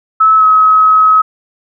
sine tone with pitch glide, 1300 to 1277.7 Hz, E6 to D#6, -24 to +46 cents, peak -4 dBFS, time 0.2-1.22 s, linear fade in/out 10 ms, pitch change -30 cents, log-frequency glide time 0.37-0.44 s, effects none

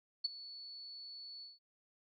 sine tone with ADSR envelope, 4435 Hz, C#8, in tune, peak -29 dBFS, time 0.24-1.59 s, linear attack 11 ms, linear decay 18 ms, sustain -18 dB, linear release 170 ms, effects none

